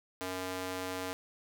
square tone with high-pass filter, 92.5 Hz, F#2, in tune, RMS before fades -38 dBFS, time 0.21-1.13 s, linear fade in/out 0 ms, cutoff 370 Hz, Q 0.73, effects none

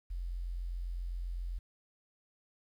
sine tone, 43.8 Hz, F1, 6 cents sharp, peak -35 dBFS, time 0.1-1.59 s, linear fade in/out 10 ms, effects 11-bit

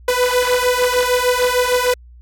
sawtooth beating tone pair, 493.9 / 500.5 Hz, B4 / B4, 0 / +23 cents, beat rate 6.6 Hz, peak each -13 / -13 dBFS, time 0.08-1.94 s, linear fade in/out 5 ms, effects added 60 Hz sine -39 dBFS peak until 2.21 s + AAC 64 kbps

